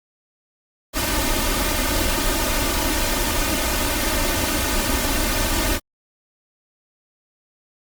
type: noise with comb filter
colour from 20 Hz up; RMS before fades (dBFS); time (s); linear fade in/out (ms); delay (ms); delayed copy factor
pink; -21; 0.93-5.8; 50; 3.3; +1
effects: Opus 48 kbps